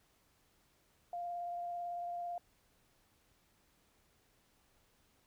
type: tone with vibrato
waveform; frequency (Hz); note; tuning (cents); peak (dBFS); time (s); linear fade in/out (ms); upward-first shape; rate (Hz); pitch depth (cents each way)
sine; 698.5; F5; 0; -38; 1.13-2.38; 2; square; 18; 10
effects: pink hiss -72 dBFS RMS until 5.26 s